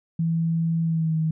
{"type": "tone with pitch glide", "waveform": "sine", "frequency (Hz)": [164.81, 158.92], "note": ["E3", "D#3"], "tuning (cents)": [0, 37], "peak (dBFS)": -20, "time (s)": [0.19, 1.31], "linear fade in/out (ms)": 5, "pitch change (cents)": -63, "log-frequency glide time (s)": [0.83, 1.16], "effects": []}